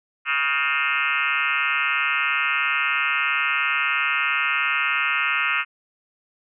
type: tone with frequency modulation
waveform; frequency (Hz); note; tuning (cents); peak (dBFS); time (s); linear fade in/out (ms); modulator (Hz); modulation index
sine; 1975.5; B6; 0; -19; 0.25-5.65; 50; 143; 5.5
effects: none